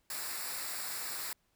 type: noise with comb filter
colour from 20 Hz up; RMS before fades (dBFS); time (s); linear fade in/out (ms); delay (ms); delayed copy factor
white; -39; 0.1-1.33; 2; 0.32; -0.65
effects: pink hiss -75 dBFS RMS until 1.55 s